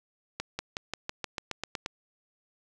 accelerating click train, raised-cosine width 0.2 ms, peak -15 dBFS, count 11, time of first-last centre 0.4-1.861 s, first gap 190 ms, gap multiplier 0.94, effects none

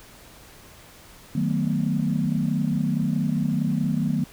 sine chord, B dominant seventh, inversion first, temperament just, 154.34 / 185.21 / 222.2 / 246.9 Hz, D#3 / F#3 / A3 / B3, -14 / +2 / +17 / 0 cents, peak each -25 / -26 / -26 / -27 dBFS, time 1.35-4.24 s, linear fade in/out 5 ms, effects tanh soft clip ceiling -11 dBFS + pink hiss -48 dBFS RMS until 4.32 s

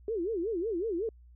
sine tone with vibrato, 392 Hz, G4, in tune, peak -29 dBFS, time 0.08-1.09 s, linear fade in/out 2 ms, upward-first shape sine, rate 5.4 Hz, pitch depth 290 cents each way, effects added 60 Hz sine -52 dBFS peak until 1.35 s

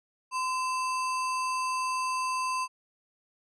sine tone with sample-and-hold, 1026 Hz, C6, 34 cents flat, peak -27 dBFS, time 0.31-2.68 s, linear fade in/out 50 ms, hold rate 3675 Hz, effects resampled to 22050 Hz

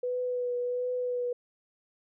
sine tone with vibrato, 493.9 Hz, B4, in tune, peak -28 dBFS, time 0.03-1.33 s, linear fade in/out 5 ms, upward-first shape triangle, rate 1.4 Hz, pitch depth 22 cents each way, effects none

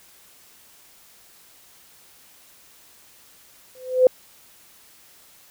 sine tone with exponential growth, 510 Hz, C5, 44 cents flat, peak -7 dBFS, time 3.75-4.07 s, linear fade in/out 2 ms, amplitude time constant 69 ms, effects white hiss -52 dBFS RMS until 5.5 s

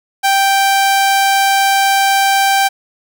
sawtooth tone, 784 Hz, G5, in tune, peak -6 dBFS, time 0.23-2.69 s, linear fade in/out 20 ms, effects none

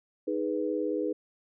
sine chord, G# minor, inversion second, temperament equal, 311.1 / 415.3 / 493.9 Hz, D#4 / G#4 / B4, 0 / 0 / 0 cents, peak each -31 / -32 / -32 dBFS, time 0.27-1.13 s, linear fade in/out 10 ms, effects none

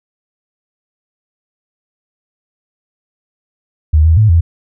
sine tone with pitch steps, 77 / 80.9 / 108.2 / 83.8 Hz, D#2 / E2 / A2 / E2, -17 / -32 / -29 / +29 cents, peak -5 dBFS, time 3.93-4.41 s, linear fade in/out 10 ms, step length 120 ms, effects none

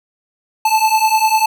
square beating tone pair, 870 / 880 Hz, A5 / A5, -20 / 0 cents, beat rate 10 Hz, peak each -15 dBFS, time 0.65-1.46 s, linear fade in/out 5 ms, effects none

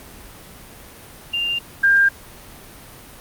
sine tone pair in turn, 2794 / 1598.9 Hz, F7 / G6, 0 / +34 cents, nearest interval minor seventh, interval 966 cents, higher first, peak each -19 / -11 dBFS, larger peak second, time 1.33-1.59 / 1.83-2.09 s, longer neither, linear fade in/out 10 ms, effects pink hiss -41 dBFS RMS until 3.2 s + Opus 32 kbps

